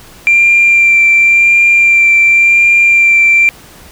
sine tone with vibrato, 2369 Hz, D7, 14 cents sharp, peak -3 dBFS, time 0.27-3.49 s, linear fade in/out 0 ms, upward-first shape sine, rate 0.92 Hz, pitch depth 14 cents each way, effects tanh soft clip ceiling 0 dBFS + pink hiss -37 dBFS RMS until 3.91 s

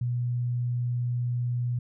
sine tone, 121.9 Hz, B2, 22 cents flat, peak -25 dBFS, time 0.01-1.79 s, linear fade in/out 5 ms, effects none

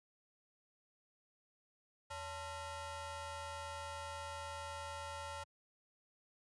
25% pulse ring-modulated tone, 483.8 Hz, B4, 36 cents flat, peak -36 dBFS, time 2.1-5.44 s, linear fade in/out 10 ms, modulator 401 Hz, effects high-pass 100 Hz 12 dB/octave + resampled to 24000 Hz

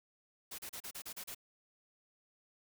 white noise bursts, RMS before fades -45 dBFS, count 8, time 0.51-1.348 s, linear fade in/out 10 ms, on 75 ms, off 34 ms, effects none

